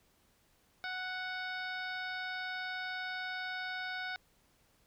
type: harmonic tone with a mistuned harmonic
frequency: 740 Hz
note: F#5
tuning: in tune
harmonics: 1 / 2 / 3 / 4 / 5 / 6 / 7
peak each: -44 / -39 / -45 / -55 / -47 / -53 / -53 dBFS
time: 0.84-4.16 s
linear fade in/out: 0 ms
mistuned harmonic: 6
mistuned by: +24 cents
effects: pink hiss -70 dBFS RMS until 4.86 s